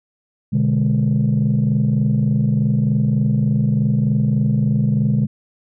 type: chord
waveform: sine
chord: G# diminished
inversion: first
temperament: equal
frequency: 123.47 / 146.83 / 207.7 Hz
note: B2 / D3 / G#3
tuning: 0 / 0 / 0 cents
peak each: -17 dBFS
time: 0.52-5.27 s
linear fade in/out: 20 ms
effects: tanh soft clip ceiling -9 dBFS